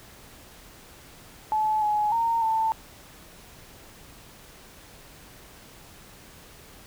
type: tone with pitch steps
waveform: sine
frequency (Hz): 862 / 842 / 920 / 889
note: A5 / G#5 / A#5 / A5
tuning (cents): -36 / +24 / -23 / +18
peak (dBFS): -21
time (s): 1.52-2.72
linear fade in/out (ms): 0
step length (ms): 300
effects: pink hiss -49 dBFS RMS until 6.86 s